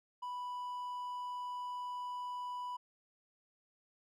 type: tone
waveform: triangle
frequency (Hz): 987.8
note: B5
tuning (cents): 0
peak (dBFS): -37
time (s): 0.22-2.77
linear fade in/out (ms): 10
effects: none